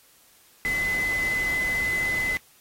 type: tone in noise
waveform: sine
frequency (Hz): 2024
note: B6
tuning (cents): +42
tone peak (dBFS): -23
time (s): 0.65-2.37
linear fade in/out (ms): 0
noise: pink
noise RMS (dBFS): -36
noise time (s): 0.65-2.37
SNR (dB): +10
effects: white hiss -57 dBFS RMS until 2.6 s + AAC 48 kbps